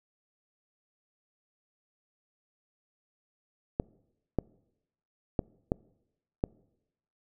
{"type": "clicks", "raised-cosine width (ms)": 2, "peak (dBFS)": -13, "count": 5, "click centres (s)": [3.799, 4.387, 5.392, 5.719, 6.439], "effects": ["noise-tail reverb RT60 0.9 s tail -25 dB re dry"]}